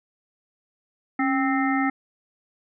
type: harmonic tone with a mistuned harmonic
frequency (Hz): 261.6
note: C4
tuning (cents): 0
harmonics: 1 / 3 / 5 / 7 / 8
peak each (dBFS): -22 / -27 / -29 / -30 / -31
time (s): 1.19-1.9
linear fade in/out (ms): 5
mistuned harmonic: 1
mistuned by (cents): +74
effects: none